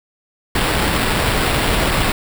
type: noise with sample-and-hold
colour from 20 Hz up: pink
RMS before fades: -17 dBFS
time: 0.55-2.12 s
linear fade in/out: 2 ms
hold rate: 6300 Hz
effects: none